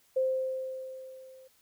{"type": "tone with level ramp", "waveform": "sine", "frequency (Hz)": 522, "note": "C5", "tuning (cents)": -4, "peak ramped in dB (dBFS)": [-23, -51], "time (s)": [0.16, 1.48], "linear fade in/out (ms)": 10, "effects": ["white hiss -66 dBFS RMS until 1.61 s"]}